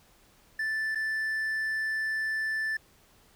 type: tone with dropouts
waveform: triangle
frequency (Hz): 1760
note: A6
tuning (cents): 0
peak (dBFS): -26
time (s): 0.59-2.77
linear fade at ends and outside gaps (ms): 5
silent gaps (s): 0.949-0.955
effects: pink hiss -61 dBFS RMS until 3.35 s